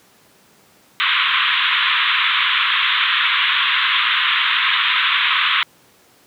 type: band-pass noise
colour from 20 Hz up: white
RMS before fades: -17 dBFS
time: 1-5.63 s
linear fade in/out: 0 ms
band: 1000 to 3700 Hz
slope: 96 dB/octave
effects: pink hiss -52 dBFS RMS until 6.26 s + high-pass 150 Hz 12 dB/octave